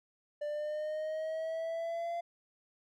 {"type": "exponential sweep", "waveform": "triangle", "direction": "up", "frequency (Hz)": [589, 688], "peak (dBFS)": -32, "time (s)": [0.41, 2.21], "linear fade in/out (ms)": 10, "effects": []}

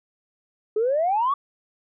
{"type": "exponential sweep", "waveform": "sine", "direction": "up", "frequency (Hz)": [415.3, 1160], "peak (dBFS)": -18, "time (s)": [0.76, 1.34], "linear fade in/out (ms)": 5, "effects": ["tanh soft clip ceiling -14 dBFS"]}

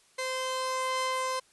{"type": "tone pair together", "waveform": "sawtooth", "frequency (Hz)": [518.3, 1036], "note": ["C5", "C6"], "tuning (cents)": [-16, -17], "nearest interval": "octave", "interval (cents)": 1199, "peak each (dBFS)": [-29, -28], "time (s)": [0.18, 1.4], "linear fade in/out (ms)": 10, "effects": ["white hiss -63 dBFS RMS until 1.52 s", "resampled to 24000 Hz"]}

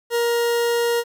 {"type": "tone", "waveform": "40% pulse", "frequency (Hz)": 471.4, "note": "A#4", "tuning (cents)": 19, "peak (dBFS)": -17, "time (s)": [0.1, 1.04], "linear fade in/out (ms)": 50, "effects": ["9-bit"]}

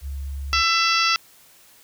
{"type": "tone", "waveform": "sine", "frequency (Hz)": 69.3, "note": "C#2", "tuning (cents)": 0, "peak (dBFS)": -27, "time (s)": [0.01, 0.64], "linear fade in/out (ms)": 50}
{"type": "harmonic tone", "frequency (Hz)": 668, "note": "E5", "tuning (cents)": 23, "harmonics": [2, 3, 4, 5, 6, 7, 8, 9], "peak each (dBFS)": [-21, -27, -23, -28, -31, -25, -27, -33], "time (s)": [0.53, 1.16], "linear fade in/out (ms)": 0}
{"effects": ["white hiss -52 dBFS RMS until 1.83 s"]}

